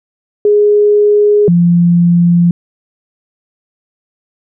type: tone pair in turn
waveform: sine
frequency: 415.3 / 172.81 Hz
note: G#4 / F3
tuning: 0 / -18 cents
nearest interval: octave + minor third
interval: 1518 cents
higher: first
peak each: -5 dBFS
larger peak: neither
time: 0.45-1.48 / 1.48-2.51 s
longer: neither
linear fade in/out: 2 ms
effects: none